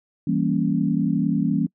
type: chord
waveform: sine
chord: E diminished seventh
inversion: none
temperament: equal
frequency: 164.81 / 196 / 233.1 / 277.2 Hz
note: E3 / G3 / Bb3 / Db4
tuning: 0 / 0 / 0 / 0 cents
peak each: -24 dBFS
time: 0.27-1.67 s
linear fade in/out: 5 ms
effects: noise-tail reverb RT60 0.1 s tail -25 dB re dry